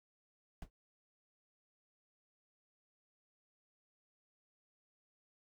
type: noise with exponential decay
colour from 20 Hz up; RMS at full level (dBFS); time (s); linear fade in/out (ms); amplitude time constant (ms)
brown; -38; 0.62-0.7; 1; 16
effects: none